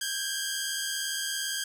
10% pulse tone pair together, 1568 / 1645.5 Hz, G6 / G#6, 0 / -16 cents, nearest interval minor second, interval 84 cents, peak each -24 dBFS, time 0.01-1.64 s, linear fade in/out 5 ms, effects none

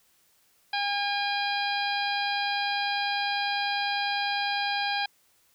harmonic tone, 810 Hz, G#5, 43 cents flat, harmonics 1 / 2 / 3 / 4 / 5 / 6, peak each -29 / -32 / -34 / -35 / -36 / -37 dBFS, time 0.73-5.06 s, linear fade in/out 5 ms, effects white hiss -65 dBFS RMS until 5.54 s

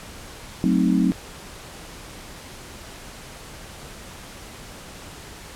sine chord, F# diminished seventh, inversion none, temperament equal, 185 / 220 / 261.6 / 311.1 Hz, F#3 / A3 / C4 / Eb4, 0 / 0 / 0 / 0 cents, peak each -20 / -23 / -21 / -24 dBFS, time 0.64-1.12 s, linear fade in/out 0 ms, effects pink hiss -40 dBFS RMS until 5.55 s + low-pass 11000 Hz 12 dB/octave

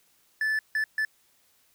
triangle tone bursts at uneven times, 1746 Hz, A6, 14 cents flat, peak -22 dBFS, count 3, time 0.41-0.59 / 0.75-0.84 / 0.98-1.05 s, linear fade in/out 2 ms, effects white hiss -65 dBFS RMS until 1.74 s

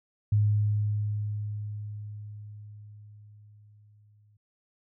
sine tone with exponential decay, 104.7 Hz, G#2, 15 cents sharp, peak -19 dBFS, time 0.32-4.37 s, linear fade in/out 5 ms, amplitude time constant 880 ms, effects none

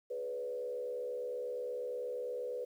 sine tone with frequency modulation, 493.9 Hz, B4, in tune, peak -36 dBFS, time 0.1-2.65 s, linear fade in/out 10 ms, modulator 71.5 Hz, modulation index 0.75, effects 11-bit

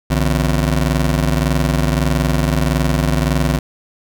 25% pulse ring-modulated tone, 103.83 Hz, G#2, in tune, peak -7 dBFS, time 0.1-3.59 s, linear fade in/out 5 ms, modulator 41.1 Hz, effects none

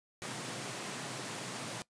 pink high-pass noise, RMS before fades -41 dBFS, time 0.22-1.82 s, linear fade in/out 0 ms, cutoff 110 Hz, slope 96 dB/octave, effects noise-tail reverb RT60 0.1 s tail -19 dB re dry + resampled to 22050 Hz

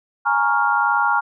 sine chord, Bb minor seventh, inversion third, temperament equal, 830.6 / 932.3 / 1108.7 / 1396.9 Hz, Ab5 / Bb5 / Db6 / F6, 0 / 0 / 0 / 0 cents, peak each -21 / -21 / -23 / -19 dBFS, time 0.25-1.21 s, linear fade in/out 20 ms, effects none

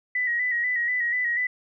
sine tone with vibrato, 1943 Hz, B6, 29 cents flat, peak -22 dBFS, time 0.15-1.47 s, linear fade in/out 5 ms, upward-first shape square, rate 4.1 Hz, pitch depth 45 cents each way, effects none

